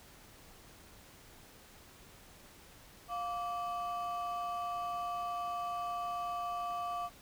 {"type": "ring-modulated tone", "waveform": "triangle", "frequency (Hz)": 932.3, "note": "A#5", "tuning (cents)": 0, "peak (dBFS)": -30, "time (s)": [3.08, 7.1], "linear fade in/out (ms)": 50, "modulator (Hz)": 229, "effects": ["pink hiss -57 dBFS RMS until 7.21 s"]}